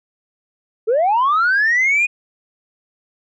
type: linear sweep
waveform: sine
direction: up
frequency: 415.3 to 2489 Hz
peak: -11 dBFS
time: 0.87-2.07 s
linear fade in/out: 20 ms
effects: tanh soft clip ceiling -10 dBFS